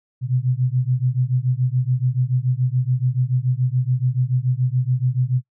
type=beating tone pair; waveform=sine; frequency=123.47 / 130.47 Hz; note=B2 / C3; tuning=0 / -5 cents; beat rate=7 Hz; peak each=-20 / -20 dBFS; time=0.21-5.42 s; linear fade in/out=50 ms; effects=noise-tail reverb RT60 0.1 s tail -20 dB re dry